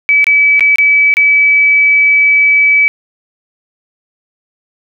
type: tone with dropouts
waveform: sine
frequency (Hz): 2293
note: D7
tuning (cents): -42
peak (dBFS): -5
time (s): 0.09-2.88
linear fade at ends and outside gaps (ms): 0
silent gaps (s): 0.243-0.268 / 0.595-0.607 / 0.758-0.784 / 1.14-1.169
effects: none